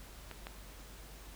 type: clicks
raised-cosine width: 0.3 ms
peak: -28 / -26 dBFS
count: 2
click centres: 0.313 / 0.469 s
effects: added 49 Hz sine -51 dBFS peak until 1.35 s + pink hiss -54 dBFS RMS until 1.35 s